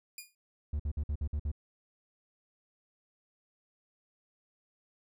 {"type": "tone with exponential decay", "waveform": "10% pulse", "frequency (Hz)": 2434, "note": "D#7", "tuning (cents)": -39, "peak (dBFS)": -30, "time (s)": [0.18, 0.35], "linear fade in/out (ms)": 2, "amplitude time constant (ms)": 35}
{"type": "tone bursts", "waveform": "triangle", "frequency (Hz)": 73.42, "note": "D2", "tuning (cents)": 0, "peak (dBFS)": -28, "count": 7, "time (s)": [0.73, 1.516], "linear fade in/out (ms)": 5, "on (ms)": 66, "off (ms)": 54}
{"effects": []}